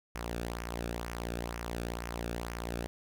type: tone with flanger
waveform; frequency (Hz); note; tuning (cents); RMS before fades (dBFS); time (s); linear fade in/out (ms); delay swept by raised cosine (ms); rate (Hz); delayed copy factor
sawtooth; 58.5; A#1; +7; -38; 0.15-2.87; 0; 0.24 to 1.01; 2.1; -0.6
effects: none